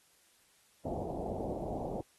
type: low-pass noise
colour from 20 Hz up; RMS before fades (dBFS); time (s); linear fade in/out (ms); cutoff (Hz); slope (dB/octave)
white; -38; 0.85-2.01; 2; 760; 48
effects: white hiss -67 dBFS RMS until 2.18 s + AAC 32 kbps